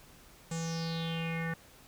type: tone with low-pass filter sweep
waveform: square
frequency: 164.81 Hz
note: E3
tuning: in tune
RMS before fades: -35 dBFS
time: 0.51-1.54 s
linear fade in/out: 5 ms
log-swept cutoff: 7700 to 1700 Hz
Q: 6.1
effects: pink hiss -57 dBFS RMS until 1.87 s